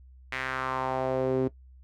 sawtooth tone with band-pass filter sweep, 130.81 Hz, C3, in tune, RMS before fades -29 dBFS, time 0.32-1.48 s, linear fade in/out 5 ms, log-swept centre 2100 to 330 Hz, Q 2.6, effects noise-tail reverb RT60 0.1 s tail -17 dB re dry + added 64 Hz sine -49 dBFS peak until 1.83 s

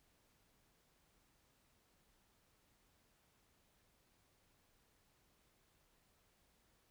silence, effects pink hiss -75 dBFS RMS until 6.9 s

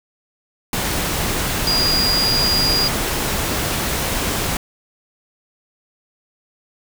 sine tone in noise, 4847 Hz, D#8, 46 cents flat, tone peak -16 dBFS, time 1.67-2.88 s, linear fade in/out 2 ms, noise pink, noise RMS -21 dBFS, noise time 0.73-4.57 s, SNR +2 dB, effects none

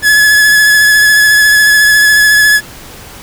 45% pulse tone with vibrato, 1703 Hz, G#6, 43 cents sharp, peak -4 dBFS, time 0.02-2.61 s, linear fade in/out 50 ms, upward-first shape triangle, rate 14 Hz, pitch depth 25 cents each way, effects pink hiss -31 dBFS RMS until 3.22 s

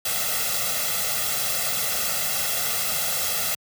white noise with comb filter, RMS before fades -25 dBFS, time 0.05-3.55 s, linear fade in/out 5 ms, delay 1.5 ms, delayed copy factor +1, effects high-pass 100 Hz 12 dB/octave

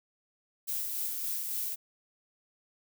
violet noise with tremolo, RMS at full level -33 dBFS, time 0.67-1.76 s, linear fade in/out 20 ms, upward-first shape sine, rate 3.5 Hz, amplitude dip 30%, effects none

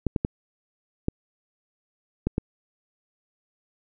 clicks, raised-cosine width 3 ms, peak -10 dBFS, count 6, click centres 0.067 / 0.162 / 0.249 / 1.084 / 2.27 / 2.381 s, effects none

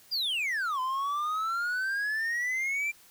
triangle exponential two-way sweep, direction down then up, 4978 to 1013 to 2379 Hz, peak -26 dBFS, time 0.11-2.92 s, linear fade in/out 20 ms, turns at 0.8 s, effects white hiss -57 dBFS RMS until 3.1 s

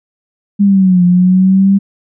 sine linear two-way sweep, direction down then up, 204.2 to 176.4 to 198.4 Hz, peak -5 dBFS, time 0.59-1.79 s, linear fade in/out 20 ms, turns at 1.04 s, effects none

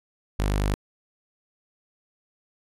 sawtooth tone, 50.2 Hz, G1, 42 cents sharp, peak -18 dBFS, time 0.39-0.74 s, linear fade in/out 0 ms, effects resampled to 32000 Hz

